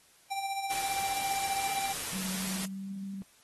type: tone with tremolo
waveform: square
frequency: 785 Hz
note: G5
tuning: 2 cents sharp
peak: -31 dBFS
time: 0.3-1.93 s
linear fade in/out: 20 ms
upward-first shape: sine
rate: 15 Hz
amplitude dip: 50%
type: noise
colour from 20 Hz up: white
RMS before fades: -36 dBFS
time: 0.7-2.66 s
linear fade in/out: 10 ms
type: tone with pitch glide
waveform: sine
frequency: 188.3 to 195.17 Hz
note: F#3 to G3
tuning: +31 to -7 cents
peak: -36 dBFS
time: 2.13-3.22 s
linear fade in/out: 0 ms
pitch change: +62 cents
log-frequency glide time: 2.43-2.89 s
effects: white hiss -62 dBFS RMS until 3.43 s + AAC 32 kbps